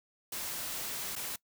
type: noise with dropouts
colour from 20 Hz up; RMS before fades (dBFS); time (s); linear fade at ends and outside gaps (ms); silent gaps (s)
white; -38; 0.32-1.36; 5; 1.155-1.161
effects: noise-tail reverb RT60 0.1 s tail -22 dB re dry